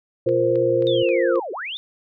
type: chord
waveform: sine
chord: F suspended fourth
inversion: none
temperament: just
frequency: 349.2 / 465.6 / 523.8 Hz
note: F4 / Bb4 / C5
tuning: 0 / -2 / +2 cents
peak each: -21 / -22 / -19 dBFS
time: 0.26-1.4 s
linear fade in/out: 10 ms
type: tone with vibrato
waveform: sine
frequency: 123.47 Hz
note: B2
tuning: in tune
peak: -29 dBFS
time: 0.26-1.03 s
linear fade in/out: 5 ms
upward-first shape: triangle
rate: 3.7 Hz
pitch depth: 36 cents each way
type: click train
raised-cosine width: 0.3 ms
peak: -26 dBFS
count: 5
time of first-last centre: 0.29-1.357 s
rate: 3.75 Hz
type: linear two-way sweep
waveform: sine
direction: down then up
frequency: 3695 to 340 to 3695 Hz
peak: -27 dBFS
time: 0.87-1.77 s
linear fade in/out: 0 ms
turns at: 1.52 s
effects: none